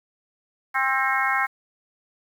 harmonic tone with a mistuned harmonic, 265.4 Hz, C4, 25 cents sharp, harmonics 3 / 4 / 5 / 6 / 7 / 8, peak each -27 / -27 / -27 / -27 / -27 / -27 dBFS, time 0.74-1.47 s, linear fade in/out 20 ms, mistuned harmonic 8, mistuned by +36 cents, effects 8-bit

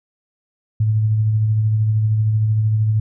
sine tone with tremolo, 108.5 Hz, A2, 24 cents flat, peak -12 dBFS, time 0.8-3 s, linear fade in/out 5 ms, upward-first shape triangle, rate 13 Hz, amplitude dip 35%, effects none

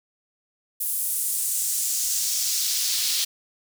pink noise with high-pass filter sweep, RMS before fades -25 dBFS, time 0.8-3.25 s, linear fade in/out 10 ms, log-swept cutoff 11000 to 4000 Hz, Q 1.6, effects none

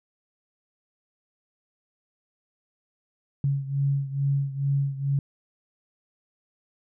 sine beating tone pair, 138.59 / 140.89 Hz, C#3 / C#3, 0 / +28 cents, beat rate 2.3 Hz, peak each -24 / -28 dBFS, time 3.44-5.19 s, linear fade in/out 2 ms, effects none

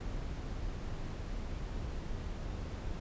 brown noise, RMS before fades -39 dBFS, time 0-3 s, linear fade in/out 10 ms, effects resampled to 16000 Hz

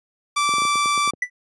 sawtooth tone, 1166 Hz, D6, 13 cents flat, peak -14 dBFS, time 0.36-1.11 s, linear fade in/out 10 ms
clicks, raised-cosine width 2 ms, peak -20 dBFS, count 10, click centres 0.491 / 0.538 / 0.583 / 0.62 / 0.652 / 0.756 / 0.858 / 0.977 / 1.076 / 1.136 s
triangle tone with exponential decay, 1978 Hz, B6, 2 cents sharp, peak -14 dBFS, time 1.22-1.3 s, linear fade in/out 5 ms, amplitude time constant 16 ms
effects high-pass 150 Hz 12 dB/octave + resampled to 24000 Hz

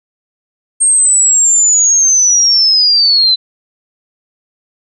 sine linear sweep, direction down, 8560 to 3998 Hz, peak -6 dBFS, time 0.8-3.36 s, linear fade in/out 20 ms, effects none

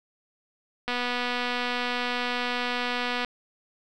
click train, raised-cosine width 0.3 ms, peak -13 dBFS, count 581, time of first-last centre 0.88-3.247 s, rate 245 Hz, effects none

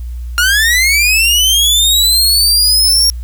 sawtooth linear sweep, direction up, 1396.9 to 5588 Hz, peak -5 dBFS, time 0.38-3.1 s, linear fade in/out 0 ms, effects added 60 Hz sine -20 dBFS peak until 3.23 s + white hiss -49 dBFS RMS until 3.23 s

